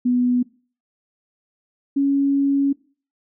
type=tone pair in turn; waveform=sine; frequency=246.9 / 278.2 Hz; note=B3 / C#4; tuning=0 / +6 cents; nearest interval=major second; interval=206 cents; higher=second; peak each=-15 dBFS; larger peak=neither; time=0.05-0.43 / 1.96-2.73 s; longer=second; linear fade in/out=10 ms; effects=noise-tail reverb RT60 0.4 s tail -21 dB re dry